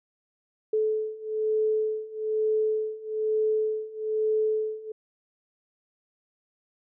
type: beating tone pair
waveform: sine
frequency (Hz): 432.7 / 433.8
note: A4 / A4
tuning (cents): -29 / -25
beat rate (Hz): 1.1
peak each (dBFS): -28 / -26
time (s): 0.73-4.92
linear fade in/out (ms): 5
effects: none